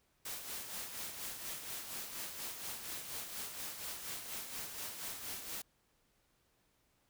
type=noise with tremolo; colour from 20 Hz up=white; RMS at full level=-42 dBFS; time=0.25-5.62 s; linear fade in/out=5 ms; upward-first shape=sine; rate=4.2 Hz; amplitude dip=50%; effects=pink hiss -75 dBFS RMS until 7.09 s